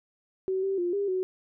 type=tone with pitch steps; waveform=sine; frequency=378.3 / 388.3 / 351.1 / 401.7 / 372 Hz; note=F#4 / G4 / F4 / G4 / F#4; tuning=+38 / -16 / +9 / +42 / +9 cents; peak=-25 dBFS; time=0.48-1.23 s; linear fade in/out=0 ms; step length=150 ms; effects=none